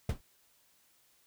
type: noise with exponential decay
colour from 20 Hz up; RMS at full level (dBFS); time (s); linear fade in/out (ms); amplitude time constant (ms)
brown; -23; 0.09-0.21; 5; 24
effects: white hiss -68 dBFS RMS until 1.26 s